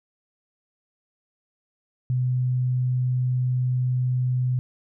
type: tone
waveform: sine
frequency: 126.3 Hz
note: B2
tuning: 39 cents sharp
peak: -20 dBFS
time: 2.1-4.59 s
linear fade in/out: 0 ms
effects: none